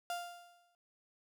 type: tone with exponential decay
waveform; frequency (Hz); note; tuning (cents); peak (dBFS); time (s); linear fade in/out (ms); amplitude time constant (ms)
35% pulse; 698.5; F5; 0; -33; 0.1-0.75; 1; 140
effects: none